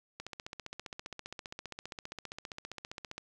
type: click train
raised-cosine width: 0.2 ms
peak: -24 dBFS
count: 46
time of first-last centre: 0.2-3.18 s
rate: 15.1 Hz
effects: none